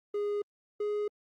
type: tone pair in turn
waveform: triangle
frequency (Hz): 411.9 / 416.7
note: G#4 / G#4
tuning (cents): -14 / +6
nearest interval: unison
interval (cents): 20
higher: second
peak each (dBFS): -27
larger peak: neither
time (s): 0.14-0.42 / 0.8-1.08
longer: neither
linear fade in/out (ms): 5
effects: Opus 32 kbps